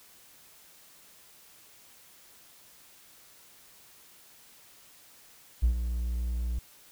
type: tone with ADSR envelope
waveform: triangle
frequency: 59.4 Hz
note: A#1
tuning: 33 cents sharp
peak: -15 dBFS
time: 5.62-6.59 s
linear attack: 21 ms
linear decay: 95 ms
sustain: -11 dB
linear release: 4 ms
effects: tanh soft clip ceiling -16 dBFS + white hiss -56 dBFS RMS until 6.91 s